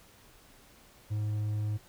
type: tone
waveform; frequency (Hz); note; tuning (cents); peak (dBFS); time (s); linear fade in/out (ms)
triangle; 105.8; G#2; +33; -27; 1.1-1.78; 20
effects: pink hiss -58 dBFS RMS until 1.88 s